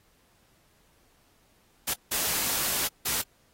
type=noise bursts at uneven times; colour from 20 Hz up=white; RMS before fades=-28 dBFS; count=3; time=1.87-1.94 / 2.11-2.88 / 3.05-3.22 s; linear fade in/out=10 ms; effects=pink hiss -65 dBFS RMS until 3.53 s + AAC 48 kbps